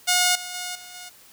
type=tone with level steps; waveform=5% pulse; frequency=721 Hz; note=F#5; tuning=45 cents flat; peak=-6 / -21 / -18 / -29 / -26 dBFS; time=0.07-1.1 s; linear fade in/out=20 ms; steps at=0.35 / 0.54 / 0.75 / 0.94 s; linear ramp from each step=5 ms; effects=white hiss -51 dBFS RMS until 1.32 s